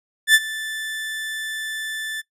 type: tone with ADSR envelope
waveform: 30% pulse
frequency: 1759 Hz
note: A6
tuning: 1 cent flat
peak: -6 dBFS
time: 0.27-2.22 s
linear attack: 74 ms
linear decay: 43 ms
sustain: -18 dB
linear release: 23 ms
effects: noise-tail reverb RT60 0.1 s tail -18 dB re dry + resampled to 32000 Hz